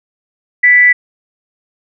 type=tone with frequency modulation; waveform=sine; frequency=1975.5 Hz; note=B6; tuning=in tune; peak=-4 dBFS; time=0.63-0.93 s; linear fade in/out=10 ms; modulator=298 Hz; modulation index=0.24; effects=none